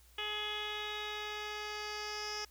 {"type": "tone with low-pass filter sweep", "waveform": "10% pulse", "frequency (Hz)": 421, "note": "G#4", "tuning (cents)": 24, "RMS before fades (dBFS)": -40, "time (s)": [0.18, 2.45], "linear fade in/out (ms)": 5, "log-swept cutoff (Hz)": [3200, 5200], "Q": 9.5, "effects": ["added 60 Hz sine -61 dBFS peak until 2.5 s", "white hiss -65 dBFS RMS until 2.5 s"]}